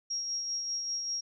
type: tone with tremolo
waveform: sine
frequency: 5600 Hz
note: F8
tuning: 4 cents sharp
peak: -30 dBFS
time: 0.1-1.21 s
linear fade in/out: 10 ms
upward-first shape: sine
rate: 5.1 Hz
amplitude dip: 35%
effects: none